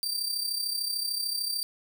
sawtooth tone with amplitude modulation, 4674 Hz, D8, 9 cents flat, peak -23 dBFS, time 0.03-1.63 s, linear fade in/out 0 ms, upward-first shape sine, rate 33.4 Hz, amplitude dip 60%, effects none

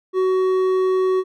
triangle tone with hard clipping, 374.1 Hz, F#4, 19 cents sharp, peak -17 dBFS, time 0.13-1.24 s, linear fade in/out 50 ms, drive 10 dB, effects none

